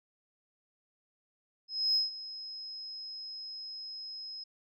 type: tone with ADSR envelope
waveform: sine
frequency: 5120 Hz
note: D#8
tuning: 49 cents sharp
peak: -23 dBFS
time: 1.68-4.44 s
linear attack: 270 ms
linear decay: 150 ms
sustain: -17 dB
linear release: 8 ms
effects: tanh soft clip ceiling -19 dBFS